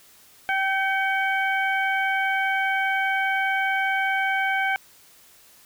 harmonic tone with a mistuned harmonic, 775 Hz, G5, 20 cents flat, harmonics 1 / 2 / 3 / 4, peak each -25 / -24 / -27 / -38 dBFS, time 0.49-4.76 s, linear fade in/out 0 ms, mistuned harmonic 3, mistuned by -53 cents, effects white hiss -53 dBFS RMS until 5.65 s

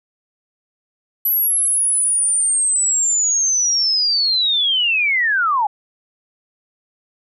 sine linear sweep, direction down, 11840 to 798 Hz, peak -14 dBFS, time 1.25-5.67 s, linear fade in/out 5 ms, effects none

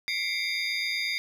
triangle tone cluster, 2033 / 2141 / 2315 / 3657 / 4822 Hz, B6 / C7 / D7 / A#7 / D8, +50 / +39 / -25 / -34 / +45 cents, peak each -35 / -30 / -33 / -33 / -32 dBFS, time 0.08-1.18 s, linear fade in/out 0 ms, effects none

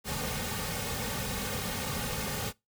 pink noise with comb filter, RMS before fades -34 dBFS, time 0.04-2.53 s, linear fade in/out 50 ms, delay 3 ms, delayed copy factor -0.75, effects noise-tail reverb RT60 0.2 s tail -22 dB re dry

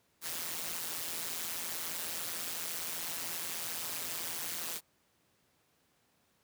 white noise with amplitude modulation, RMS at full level -35 dBFS, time 0.21-4.81 s, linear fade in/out 50 ms, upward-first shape sine, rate 168 Hz, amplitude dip 80%, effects pink hiss -72 dBFS RMS until 6.43 s + high-pass 100 Hz 12 dB/octave

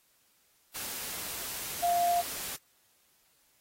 sine tone in noise, 698.5 Hz, F5, in tune, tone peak -24 dBFS, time 1.82-2.22 s, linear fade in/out 20 ms, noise white, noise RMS -38 dBFS, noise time 0.74-2.57 s, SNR +11 dB, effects white hiss -68 dBFS RMS until 3.6 s + AAC 48 kbps

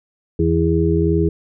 harmonic tone, 82.41 Hz, E2, in tune, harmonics 1 / 2 / 4 / 5, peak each -19 / -19 / -19 / -19 dBFS, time 0.39-1.29 s, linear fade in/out 5 ms, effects none

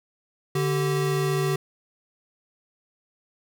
square tone pair together, 146.38 / 384.4 Hz, D3 / G4, -5 / -34 cents, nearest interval octave + perfect fourth, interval 1671 cents, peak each -25 / -26 dBFS, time 0.55-1.56 s, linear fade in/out 5 ms, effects none

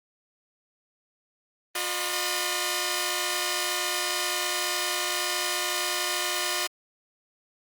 5% pulse tone cluster, 358.1 / 608 / 1003 Hz, F4 / D#5 / B5, +43 / -40 / +26 cents, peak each -19 dBFS, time 1.75-6.67 s, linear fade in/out 5 ms, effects Opus 24 kbps

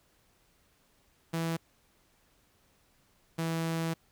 sawtooth tone pair in turn, 164.81 / 164.06 Hz, E3 / E3, 0 / -8 cents, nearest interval unison, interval 8 cents, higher first, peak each -26 dBFS, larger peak neither, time 1.33-1.57 / 3.38-3.94 s, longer second, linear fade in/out 10 ms, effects pink hiss -68 dBFS RMS until 4.11 s

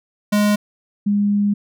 square / sine tone pair in turn, 207.7 / 204.2 Hz, G#3 / G#3, 0 / -29 cents, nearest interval unison, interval 29 cents, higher first, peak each -14 dBFS, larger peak neither, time 0.32-0.56 / 1.06-1.54 s, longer second, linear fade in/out 10 ms, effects none

